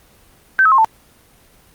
sine tone with pitch steps, 1546 / 1285.1 / 1068.2 / 887.9 Hz, G6 / E6 / C6 / A5, -24 / -44 / +36 / +15 cents, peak -8 dBFS, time 0.59-0.846 s, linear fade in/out 0 ms, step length 64 ms, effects pink hiss -50 dBFS RMS until 1.74 s + Opus 24 kbps

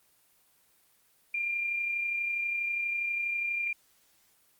sine tone with amplitude modulation, 2392 Hz, D7, 31 cents sharp, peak -27 dBFS, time 1.34-3.73 s, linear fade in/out 5 ms, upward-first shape sine, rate 32.3 Hz, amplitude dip 35%, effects white hiss -66 dBFS RMS until 4.59 s + Opus 24 kbps

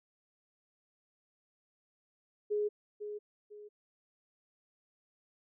sine tone with echo, 417.6 Hz, G#4, 10 cents sharp, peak -29 dBFS, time 2.5-2.69 s, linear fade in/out 20 ms, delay 500 ms, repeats 2, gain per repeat -9 dB, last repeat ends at 3.69 s, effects none

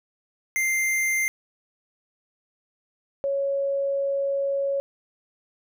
square / sine tone pair in turn, 2093 / 554.4 Hz, C7 / C#5, 0 / 0 cents, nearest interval octave + major seventh, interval 2300 cents, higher first, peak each -22 dBFS, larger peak neither, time 0.56-1.28 / 3.24-4.8 s, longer second, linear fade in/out 0 ms, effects none

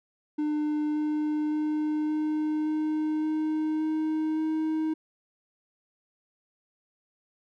triangle tone with pitch steps, 300.8 / 302.7 / 304.6 / 306.6 / 308.5 / 310.5 / 312.5 / 314.5 Hz, D4 / D#4 / D#4 / D#4 / D#4 / D#4 / D#4 / D#4, +42 / -48 / -37 / -25 / -15 / -3 / +8 / +19 cents, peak -23 dBFS, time 0.38-4.94 s, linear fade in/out 10 ms, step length 570 ms, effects none

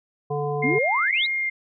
harmonic tone, 145.8 Hz, D3, 12 cents flat, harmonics 1 / 3 / 5 / 7, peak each -28 / -26 / -30 / -34 dBFS, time 0.3-0.79 s, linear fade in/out 10 ms
sine tone with vibrato, 2113 Hz, C7, 16 cents sharp, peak -22 dBFS, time 0.62-1.5 s, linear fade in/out 10 ms, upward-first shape sine, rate 1.8 Hz, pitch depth 11 cents each way
sine exponential sweep, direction up, 226.7 to 4186 Hz, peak -21 dBFS, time 0.63-1.27 s, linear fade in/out 20 ms
effects none

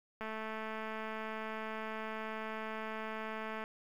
click train, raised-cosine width 0.5 ms, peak -27 dBFS, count 752, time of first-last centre 0.21-3.639 s, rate 219 Hz, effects 10-bit

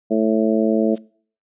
harmonic tone, 110 Hz, A2, in tune, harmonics 2 / 3 / 4 / 5 / 6, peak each -19 / -21 / -22 / -23 / -24 dBFS, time 0.1-0.96 s, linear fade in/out 20 ms
blue noise with exponential growth, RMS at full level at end -33 dBFS, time 0.89-0.98 s, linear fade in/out 2 ms, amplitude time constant 19 ms
effects noise-tail reverb RT60 0.5 s tail -23 dB re dry + resampled to 8000 Hz

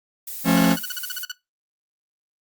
violet noise, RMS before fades -32 dBFS, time 0.27-1.24 s, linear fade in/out 5 ms
45% pulse chord, F augmented, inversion none, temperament just, 174.61 / 218.3 / 272.8 Hz, F3 / A3 / C#4, 0 / -13 / -28 cents, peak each -19 / -21 / -19 dBFS, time 0.44-0.77 s, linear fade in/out 50 ms
15% pulse tone bursts, 1480 Hz, F#6, in tune, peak -21 dBFS, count 12, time 0.57-1.317 s, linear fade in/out 2 ms, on 21 ms, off 45 ms
effects noise-tail reverb RT60 0.2 s tail -18 dB re dry + Opus 48 kbps

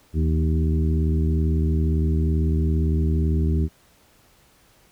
harmonic tone with a mistuned harmonic, 77.78 Hz, D#2, in tune, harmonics 1 / 2 / 3 / 4 / 5, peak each -19 / -25 / -29 / -31 / -33 dBFS, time 0.13-3.69 s, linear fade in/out 50 ms, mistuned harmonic 2, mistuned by +59 cents, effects pink hiss -57 dBFS RMS until 4.91 s

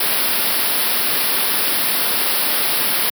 white band-stop noise, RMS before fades -18 dBFS, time 0-3.1 s, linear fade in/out 5 ms, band 5300 to 9500 Hz, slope 96 dB/octave, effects high-pass 200 Hz 12 dB/octave

